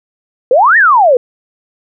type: exponential two-way sweep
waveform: sine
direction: up then down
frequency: 468.5 to 1903 to 468.5 Hz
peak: -4 dBFS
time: 0.51-1.17 s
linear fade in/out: 2 ms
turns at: 0.77 s
effects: none